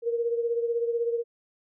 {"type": "beating tone pair", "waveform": "sine", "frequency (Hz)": [466.2, 482.2], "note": ["A#4", "B4"], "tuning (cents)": [0, -41], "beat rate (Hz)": 16, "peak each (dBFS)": [-25, -32], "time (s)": [0.02, 1.24], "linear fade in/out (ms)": 50, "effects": []}